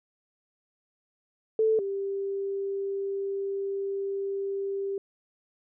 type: tone pair in turn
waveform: sine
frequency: 440 / 394.1 Hz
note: A4 / G4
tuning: 0 / +9 cents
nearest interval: major second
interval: 191 cents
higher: first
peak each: -20 / -28 dBFS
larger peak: first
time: 1.59-1.79 / 1.79-4.98 s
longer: second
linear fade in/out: 2 ms
effects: none